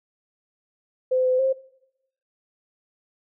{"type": "tone with pitch steps", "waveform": "sine", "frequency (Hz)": [513, 510, 530], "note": ["C5", "C5", "C5"], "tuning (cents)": [-34, -44, 22], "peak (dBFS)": -18, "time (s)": [1.11, 1.53], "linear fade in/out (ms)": 10, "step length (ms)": 140, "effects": ["noise-tail reverb RT60 0.8 s tail -21 dB re dry"]}